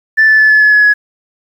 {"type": "tone with pitch steps", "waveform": "sine", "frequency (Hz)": [1760, 1746.8, 1733.8, 1720.8, 1707.9, 1695.1, 1682.5], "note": ["A6", "A6", "A6", "A6", "G#6", "G#6", "G#6"], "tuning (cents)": [0, -13, -26, -39, 48, 35, 22], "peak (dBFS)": -3, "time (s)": [0.17, 0.94], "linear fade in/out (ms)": 20, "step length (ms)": 110, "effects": ["tanh soft clip ceiling -1 dBFS", "7-bit"]}